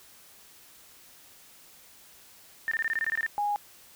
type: tone bursts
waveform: sine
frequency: 1798 Hz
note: A6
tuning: 37 cents sharp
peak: -25 dBFS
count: 11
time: 2.68-3.264 s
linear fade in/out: 0 ms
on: 34 ms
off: 21 ms
type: tone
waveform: sine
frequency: 824 Hz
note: G#5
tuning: 14 cents flat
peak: -25 dBFS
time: 3.38-3.56 s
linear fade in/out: 0 ms
effects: white hiss -54 dBFS RMS until 3.95 s